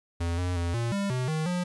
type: tone with pitch steps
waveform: square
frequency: 85.1 / 89.6 / 85.9 / 117.3 / 199.4 / 127.1 / 156.9 / 178.4 Hz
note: F2 / F2 / F2 / A#2 / G3 / C3 / D#3 / F3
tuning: -44 / +45 / -28 / +11 / +30 / -50 / +15 / +37 cents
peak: -27 dBFS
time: 0.2-1.64 s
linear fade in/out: 10 ms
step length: 180 ms
effects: resampled to 24000 Hz + 11-bit